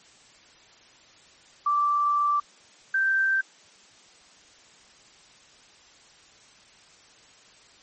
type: tone pair in turn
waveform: sine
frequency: 1169 / 1563.9 Hz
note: D6 / G6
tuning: -8 / -5 cents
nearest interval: perfect fourth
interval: 503 cents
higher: second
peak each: -20 dBFS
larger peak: neither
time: 1.66-2.4 / 2.94-3.41 s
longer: first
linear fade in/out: 5 ms
effects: white hiss -54 dBFS RMS until 7.82 s + MP3 32 kbps